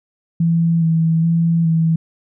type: tone with vibrato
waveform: sine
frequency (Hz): 164.81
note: E3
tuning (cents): 0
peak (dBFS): -12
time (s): 0.4-1.96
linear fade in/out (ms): 5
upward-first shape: square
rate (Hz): 1.2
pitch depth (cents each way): 20
effects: none